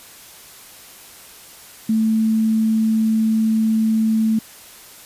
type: tone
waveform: sine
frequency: 221 Hz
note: A3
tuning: 8 cents sharp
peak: -14 dBFS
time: 1.89-4.39 s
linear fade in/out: 5 ms
effects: white hiss -42 dBFS RMS until 5.05 s + resampled to 32000 Hz